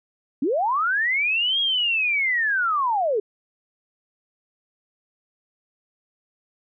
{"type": "linear two-way sweep", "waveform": "sine", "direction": "up then down", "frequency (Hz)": [240, 3304, 392.2], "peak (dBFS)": -19, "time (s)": [0.42, 3.2], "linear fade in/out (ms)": 5, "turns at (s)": 1.6, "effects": []}